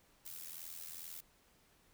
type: noise with amplitude modulation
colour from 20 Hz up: blue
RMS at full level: -45 dBFS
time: 0.25-1.21 s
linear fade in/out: 10 ms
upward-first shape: sine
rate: 82.3 Hz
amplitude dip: 75%
effects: pink hiss -69 dBFS RMS until 1.93 s